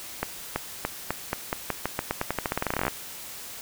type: accelerating click train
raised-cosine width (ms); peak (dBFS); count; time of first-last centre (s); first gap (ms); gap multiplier
0.5; -10; 27; 0.23-2.881; 330; 0.88
effects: white hiss -40 dBFS RMS until 3.61 s